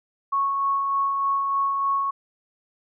sine tone with tremolo, 1104 Hz, C#6, 7 cents flat, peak -19 dBFS, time 0.32-2.11 s, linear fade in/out 10 ms, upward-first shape sine, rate 3.3 Hz, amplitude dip 30%, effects none

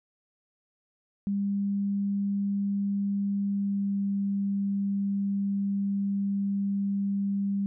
sine tone with pitch glide, 200 to 198.85 Hz, G3 to G3, +35 to +25 cents, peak -25 dBFS, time 1.27-7.66 s, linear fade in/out 0 ms, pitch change -10 cents, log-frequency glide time 3.5-3.98 s, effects none

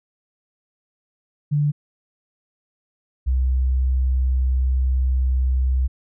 sine tone pair in turn, 146.83 / 64.36 Hz, D3 / C2, 0 / -28 cents, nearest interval octave + major second, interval 1428 cents, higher first, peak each -16 dBFS, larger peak neither, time 1.51-1.72 / 3.26-5.88 s, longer second, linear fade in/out 20 ms, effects none

